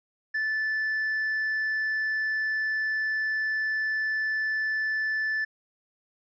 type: tone with hard clipping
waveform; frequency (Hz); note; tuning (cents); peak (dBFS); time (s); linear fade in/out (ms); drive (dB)
triangle; 1750; A6; -10; -24; 0.34-5.45; 10; 1
effects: resampled to 16000 Hz